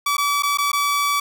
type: tone with dropouts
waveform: sawtooth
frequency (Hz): 1148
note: D6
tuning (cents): -40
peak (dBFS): -14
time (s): 0.06-1.2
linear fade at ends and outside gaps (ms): 5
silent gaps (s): 0.169-0.18 / 0.424-0.432 / 0.574-0.584 / 0.718-0.73
effects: none